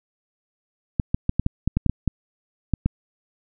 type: clicks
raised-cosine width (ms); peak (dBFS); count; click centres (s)
5; -7; 12; 0.998 / 1.145 / 1.294 / 1.396 / 1.464 / 1.676 / 1.77 / 1.863 / 1.896 / 2.077 / 2.737 / 2.86
effects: none